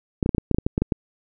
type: clicks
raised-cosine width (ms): 3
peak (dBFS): -7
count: 12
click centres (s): 0.228 / 0.261 / 0.292 / 0.348 / 0.382 / 0.513 / 0.546 / 0.585 / 0.665 / 0.779 / 0.82 / 0.922
effects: none